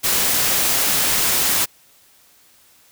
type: noise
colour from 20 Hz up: white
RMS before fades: -18 dBFS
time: 0.03-1.66 s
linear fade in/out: 20 ms
effects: white hiss -53 dBFS RMS until 2.91 s